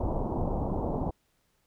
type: low-pass noise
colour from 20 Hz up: pink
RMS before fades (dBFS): -30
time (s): 0-1.11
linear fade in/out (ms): 5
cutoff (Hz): 950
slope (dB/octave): 48
effects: pink hiss -72 dBFS RMS until 1.66 s